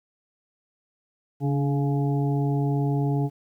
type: harmonic tone with a mistuned harmonic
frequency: 140.2 Hz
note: C#3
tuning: 20 cents sharp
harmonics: 1 / 2 / 3 / 5 / 6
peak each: -22 / -28 / -32 / -36 / -38 dBFS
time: 1.4-3.3 s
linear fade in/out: 50 ms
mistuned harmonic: 2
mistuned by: +45 cents
effects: 10-bit